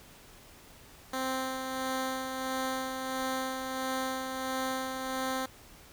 10% pulse tone with tremolo, 261.6 Hz, C4, in tune, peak -22 dBFS, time 1.13-5.46 s, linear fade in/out 5 ms, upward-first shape sine, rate 1.5 Hz, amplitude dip 40%, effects pink hiss -54 dBFS RMS until 5.92 s

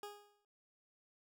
20% pulse tone with exponential decay, 412 Hz, G#4, 14 cents flat, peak -38 dBFS, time 0.03-0.45 s, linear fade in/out 2 ms, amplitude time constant 90 ms, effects none

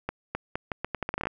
accelerating click train, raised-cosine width 0.5 ms, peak -14 dBFS, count 14, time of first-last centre 0.09-1.27 s, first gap 260 ms, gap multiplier 0.79, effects none

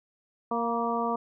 harmonic tone with a mistuned harmonic, 232.8 Hz, A#3, 2 cents flat, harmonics 1 / 2 / 3 / 4 / 5, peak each -32 / -32 / -32 / -32 / -32 dBFS, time 0.51-1.16 s, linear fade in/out 5 ms, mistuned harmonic 4, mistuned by +31 cents, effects none

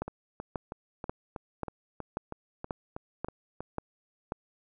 two click trains, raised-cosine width 1 ms, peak -23 / -18 dBFS, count 12 / 9, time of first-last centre 0.08-3.606 / 0.02-4.321 s, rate 3.12 / 1.86 Hz, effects none

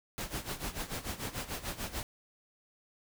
pink noise with tremolo, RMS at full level -36 dBFS, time 0.18-2.03 s, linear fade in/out 0 ms, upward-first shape sine, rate 6.8 Hz, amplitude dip 80%, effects none

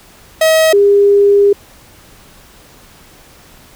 45% pulse / sine tone pair in turn, 638 / 403.7 Hz, D#5 / G#4, +43 / -49 cents, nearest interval minor sixth, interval 792 cents, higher first, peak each -7 / -5 dBFS, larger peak second, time 0.41-0.73 / 0.73-1.53 s, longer second, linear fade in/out 5 ms, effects pink hiss -42 dBFS RMS until 3.75 s

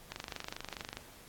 click train, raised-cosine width 0.2 ms, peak -22 dBFS, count 22, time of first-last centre 0.12-0.97 s, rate 24.7 Hz, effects pink hiss -55 dBFS RMS until 1.28 s + AAC 64 kbps

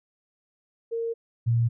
sine tone pair in turn, 460.2 / 116.79 Hz, A#4 / A#2, -22 / +4 cents, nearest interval 2 octaves, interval 2374 cents, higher first, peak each -26 / -19 dBFS, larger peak second, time 0.91-1.14 / 1.46-1.69 s, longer neither, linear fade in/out 20 ms, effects none

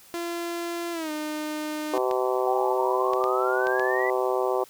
sawtooth tone with pitch glide, 342 to 304.7 Hz, F4 to D#4, -36 to -36 cents, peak -25 dBFS, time 0.14-1.98 s, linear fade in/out 0 ms, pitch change -200 cents, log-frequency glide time 0.92-1.11 s
harmonic tone, 127.4 Hz, C3, 46 cents flat, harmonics 3 / 4 / 5 / 6 / 7 / 8 / 9, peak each -26 / -28 / -30 / -32 / -33 / -34 / -35 dBFS, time 1.93-4.64 s, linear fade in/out 5 ms
clicks, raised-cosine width 0.2 ms, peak -19 dBFS, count 5, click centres 2.112 / 3.135 / 3.24 / 3.67 / 3.796 s
sine exponential sweep, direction up, 750 to 2003 Hz, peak -27 dBFS, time 2.47-4.1 s, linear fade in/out 2 ms
effects white hiss -52 dBFS RMS until 4.69 s

